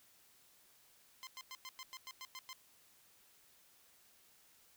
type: tone bursts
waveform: 10% pulse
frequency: 1040 Hz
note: C6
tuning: 11 cents flat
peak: -38 dBFS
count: 10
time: 1.23-2.53 s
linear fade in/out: 0 ms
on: 40 ms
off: 100 ms
effects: white hiss -67 dBFS RMS until 4.76 s